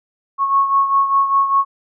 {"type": "beating tone pair", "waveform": "sine", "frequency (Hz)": [1099, 1104], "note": ["C#6", "C#6"], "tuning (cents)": [-15, -7], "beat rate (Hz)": 5, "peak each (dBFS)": [-13, -20], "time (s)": [0.38, 1.65], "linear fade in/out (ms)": 50, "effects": []}